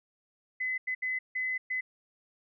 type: tone bursts at uneven times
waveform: sine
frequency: 2024 Hz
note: B6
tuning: 42 cents sharp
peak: -29 dBFS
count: 5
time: 0.6-0.78 / 0.87-0.95 / 1.02-1.19 / 1.35-1.58 / 1.7-1.81 s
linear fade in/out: 10 ms
effects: none